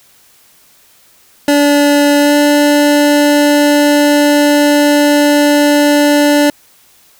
25% pulse tone with pitch glide, 288.8 to 292 Hz, D4 to D4, -29 to -10 cents, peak -3 dBFS, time 1.48-6.5 s, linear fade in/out 2 ms, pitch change +19 cents, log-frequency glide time 2.18-2.35 s, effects white hiss -47 dBFS RMS until 7.19 s

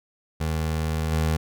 25% pulse tone with level steps, 79.1 Hz, D#2, 29 cents sharp, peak -20 / -17 dBFS, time 0.4-1.37 s, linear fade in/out 10 ms, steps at 1.11 s, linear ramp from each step 20 ms, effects none

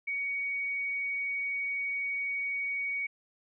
sine tone, 2244 Hz, C#7, 21 cents sharp, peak -30 dBFS, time 0.07-3.07 s, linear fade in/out 10 ms, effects none

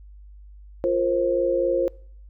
sine chord, F suspended fourth, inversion none, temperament equal with one note detuned, 349.2 / 466.2 / 530.2 Hz, F4 / Bb4 / C5, 0 / 0 / +23 cents, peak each -24 / -27 / -21 dBFS, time 0.84-1.88 s, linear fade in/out 0 ms, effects noise-tail reverb RT60 0.6 s tail -25 dB re dry + added 50 Hz sine -42 dBFS peak until 2.29 s

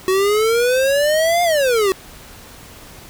square exponential two-way sweep, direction up then down, 371.1 to 710 to 371.1 Hz, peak -14 dBFS, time 0.08-1.92 s, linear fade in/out 0 ms, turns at 1.43 s, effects pink hiss -40 dBFS RMS until 3.09 s

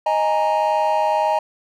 triangle chord, D# suspended fourth, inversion none, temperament equal, 622.3 / 830.6 / 932.3 Hz, D#5 / G#5 / A#5, 0 / 0 / 0 cents, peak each -18 dBFS, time 0.06-1.39 s, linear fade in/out 5 ms, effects tanh soft clip ceiling -7 dBFS

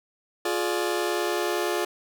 sawtooth chord, D diminished, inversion first, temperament just, 352.4 / 422.9 / 587.3 Hz, F4 / Ab4 / D5, +16 / +31 / 0 cents, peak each -23 / -25 / -28 dBFS, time 0.45-1.85 s, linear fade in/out 5 ms, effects none

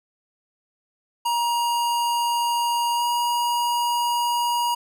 square tone with pitch glide, 947 to 955.2 Hz, A#5 to A#5, +27 to +42 cents, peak -21 dBFS, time 1.25-4.75 s, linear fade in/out 10 ms, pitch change +15 cents, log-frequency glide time 2.95-3.03 s, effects none

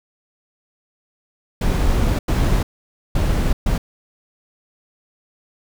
brown noise bursts at uneven times, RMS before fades -17 dBFS, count 4, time 1.61-2.19 / 2.28-2.63 / 3.15-3.53 / 3.66-3.78 s, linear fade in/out 5 ms, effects none

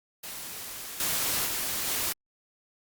white noise with level steps, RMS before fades -39 / -28 / -31 / -29 dBFS, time 0.23-2.13 s, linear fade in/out 10 ms, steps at 1 / 1.46 / 1.87 s, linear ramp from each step 2 ms, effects Opus 48 kbps

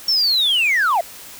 sine linear sweep, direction down, 5500 to 622.3 Hz, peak -12 dBFS, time 0.08-1.01 s, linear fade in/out 5 ms, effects tanh soft clip ceiling -12 dBFS + white hiss -38 dBFS RMS until 1.39 s

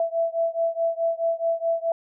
sine beating tone pair, 663 / 667.7 Hz, E5 / E5, +10 / +22 cents, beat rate 4.7 Hz, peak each -24 / -25 dBFS, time 0-1.92 s, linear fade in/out 2 ms, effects none

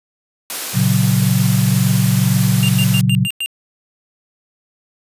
white high-pass noise, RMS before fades -24 dBFS, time 0.5-3.01 s, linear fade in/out 0 ms, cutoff 210 Hz, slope 24 dB/octave
sine chord, F# major, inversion first, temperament equal, 116.54 / 138.59 / 185 Hz, A#2 / C#3 / F#3, 0 / 0 / 0 cents, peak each -16 dBFS, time 0.73-3.28 s, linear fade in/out 50 ms
square tone bursts, 2794 Hz, F7, in tune, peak -19 dBFS, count 6, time 2.63-3.46 s, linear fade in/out 0 ms, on 55 ms, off 100 ms
effects resampled to 32000 Hz

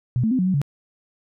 sine tone with pitch steps, 123.8 / 221.1 / 258.3 / 183.5 / 187.2 / 141.8 Hz, B2 / A3 / C4 / F#3 / F#3 / C#3, +5 / +9 / -22 / -14 / +20 / +40 cents, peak -17 dBFS, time 0.16-0.616 s, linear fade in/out 0 ms, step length 76 ms, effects none

